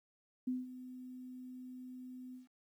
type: tone with ADSR envelope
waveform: sine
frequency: 253.5 Hz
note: B3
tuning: 45 cents sharp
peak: -32 dBFS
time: 0.47-2.48 s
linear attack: 8 ms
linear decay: 180 ms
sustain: -14 dB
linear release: 140 ms
effects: 12-bit